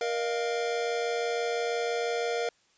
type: tone cluster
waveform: square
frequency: 470.6 / 614 / 700 Hz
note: A#4 / D#5 / F5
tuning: +16 / -23 / +4 cents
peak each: -30 / -38 / -34 dBFS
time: 0.01-2.49 s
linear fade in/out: 2 ms
effects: white hiss -66 dBFS RMS until 2.77 s + resampled to 16000 Hz